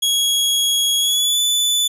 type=tone with pitch glide; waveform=sawtooth; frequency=3322 to 3485 Hz; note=G#7 to A7; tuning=0 to -17 cents; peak=-12 dBFS; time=0.02-1.88 s; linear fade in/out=10 ms; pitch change=+83 cents; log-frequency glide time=0.99-1.39 s; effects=resampled to 32000 Hz